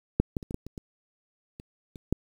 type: clicks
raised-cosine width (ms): 3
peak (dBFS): -7 / -15 / -27 / -22 / -17 / -27 / -25 / -29 / -30 / -11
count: 10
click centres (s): 0.2 / 0.368 / 0.428 / 0.509 / 0.544 / 0.666 / 0.778 / 1.599 / 1.958 / 2.126
effects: 8-bit